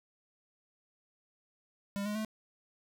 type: tone with pitch steps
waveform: square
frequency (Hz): 200.6 / 208.8 / 217.2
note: G3 / G#3 / A3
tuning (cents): +40 / +10 / -22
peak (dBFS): -34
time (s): 1.96-2.248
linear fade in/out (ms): 0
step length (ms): 96
effects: none